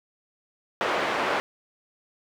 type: band-pass noise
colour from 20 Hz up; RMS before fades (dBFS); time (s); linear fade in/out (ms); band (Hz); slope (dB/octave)
pink; -26; 0.81-1.4; 0; 460 to 2100; 12
effects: none